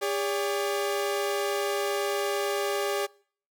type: tone pair together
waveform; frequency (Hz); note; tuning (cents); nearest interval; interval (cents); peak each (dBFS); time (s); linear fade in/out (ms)
sawtooth; 403.8 / 571; G#4 / D5; -49 / -49; tritone; 600; -24 / -27; 0.01-3.07; 20
effects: noise-tail reverb RT60 0.5 s tail -24 dB re dry